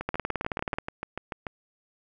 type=two click trains; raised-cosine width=0.5 ms; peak=-13 / -17 dBFS; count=14 / 11; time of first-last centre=0.09-0.785 / 0.01-1.468 s; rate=18.7 / 6.86 Hz; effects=none